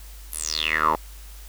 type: tone with band-pass filter sweep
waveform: 10% pulse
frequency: 78 Hz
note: D#2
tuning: 5 cents sharp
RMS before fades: -24 dBFS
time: 0.32-0.96 s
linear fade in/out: 5 ms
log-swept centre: 12000 to 770 Hz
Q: 8.8
effects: added 50 Hz sine -39 dBFS peak until 1.48 s + white hiss -48 dBFS RMS until 1.48 s